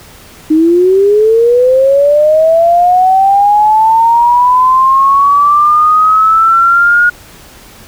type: linear sweep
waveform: sine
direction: up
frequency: 306.1 to 1443 Hz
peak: -4 dBFS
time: 0.5-7.1 s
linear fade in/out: 10 ms
effects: pink hiss -36 dBFS RMS until 7.87 s